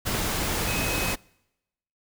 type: tone in noise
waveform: sine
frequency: 2542 Hz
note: D#7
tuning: 36 cents sharp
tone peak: -31 dBFS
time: 0.67-1.14 s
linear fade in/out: 20 ms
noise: pink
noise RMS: -27 dBFS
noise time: 0.05-1.16 s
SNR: -7 dB
effects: noise-tail reverb RT60 0.9 s tail -26 dB re dry